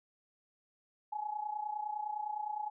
sine tone with amplitude modulation, 844 Hz, G#5, 28 cents sharp, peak -32 dBFS, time 1.12-2.7 s, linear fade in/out 10 ms, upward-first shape sine, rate 29.8 Hz, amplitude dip 75%, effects none

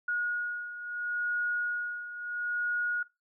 sine beating tone pair, 1445 / 1445.74 Hz, F#6 / F#6, -41 / -41 cents, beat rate 0.74 Hz, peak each -31 / -36 dBFS, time 0.08-3.03 s, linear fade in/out 5 ms, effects noise-tail reverb RT60 0.2 s tail -18 dB re dry

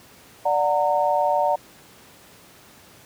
sine chord, D augmented, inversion none, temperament just, 587.3 / 734.2 / 917.7 Hz, D5 / F#5 / A#5, 0 / -14 / -27 cents, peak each -22 dBFS, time 0.45-1.56 s, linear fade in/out 10 ms, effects pink hiss -49 dBFS RMS until 3.05 s + high-pass 100 Hz 12 dB/octave

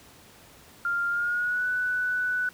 sine tone with pitch glide, 1396.9 to 1488.5 Hz, F6 to F#6, 0 to +10 cents, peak -24 dBFS, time 0.85-2.49 s, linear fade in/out 2 ms, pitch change +110 cents, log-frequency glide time 1.09-1.67 s, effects pink hiss -52 dBFS RMS until 2.53 s + high-pass 60 Hz 12 dB/octave

